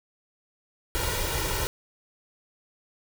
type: noise with comb filter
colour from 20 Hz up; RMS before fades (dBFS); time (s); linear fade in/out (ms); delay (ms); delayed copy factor
pink; -28; 0.95-1.67; 0; 2.1; +0.8
effects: none